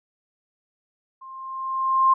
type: tone with level ramp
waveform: sine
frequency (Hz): 1057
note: C6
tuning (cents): +17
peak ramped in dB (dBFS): -39 to -12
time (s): 1.21-2.14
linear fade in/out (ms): 10
effects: none